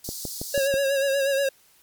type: high-pass noise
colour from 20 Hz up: pink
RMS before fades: -35 dBFS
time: 0.04-0.68 s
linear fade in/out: 5 ms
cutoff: 4300 Hz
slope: 48 dB/octave
type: click train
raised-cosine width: 2 ms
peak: -18 dBFS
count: 5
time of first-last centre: 0.09-0.74 s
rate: 6.15 Hz
type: tone with vibrato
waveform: square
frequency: 550 Hz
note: C#5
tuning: 14 cents flat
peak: -21 dBFS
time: 0.54-1.49 s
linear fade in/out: 5 ms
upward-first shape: sine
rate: 8.3 Hz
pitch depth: 42 cents each way
effects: white hiss -58 dBFS RMS until 1.82 s + MP3 96 kbps